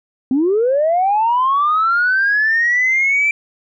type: linear sweep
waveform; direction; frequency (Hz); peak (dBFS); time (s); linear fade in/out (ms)
sine; up; 248 to 2349; -11; 0.31-3.31; 2
effects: tanh soft clip ceiling -8 dBFS